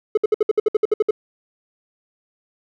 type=tone bursts; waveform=triangle; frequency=427.7 Hz; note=A4; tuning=49 cents flat; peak=-9 dBFS; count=12; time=0.15-1.109 s; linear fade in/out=5 ms; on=24 ms; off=61 ms; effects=tanh soft clip ceiling -6 dBFS